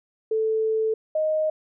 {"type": "tone pair in turn", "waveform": "sine", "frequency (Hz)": [440, 622.3], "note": ["A4", "D#5"], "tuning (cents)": [0, 0], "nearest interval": "tritone", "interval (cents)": 600, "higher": "second", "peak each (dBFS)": -20, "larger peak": "neither", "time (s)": [[0.31, 0.94], [1.15, 1.5]], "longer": "first", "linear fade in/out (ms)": 5, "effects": []}